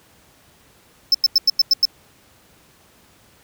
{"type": "tone bursts", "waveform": "triangle", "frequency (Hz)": 5274, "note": "E8", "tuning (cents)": 0, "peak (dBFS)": -9, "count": 7, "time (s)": [1.12, 1.853], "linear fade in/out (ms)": 2, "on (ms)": 25, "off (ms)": 93, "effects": ["pink hiss -53 dBFS RMS until 3.43 s", "high-pass 60 Hz 12 dB/octave"]}